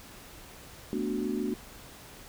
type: chord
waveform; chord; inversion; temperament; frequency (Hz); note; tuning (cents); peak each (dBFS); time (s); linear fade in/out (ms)
sine; B minor seventh; third; equal; 220 / 246.9 / 293.7 / 370; A3 / B3 / D4 / F#4; 0 / 0 / 0 / 0; -34; 0.93-1.54; 0
effects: pink hiss -49 dBFS RMS until 2.28 s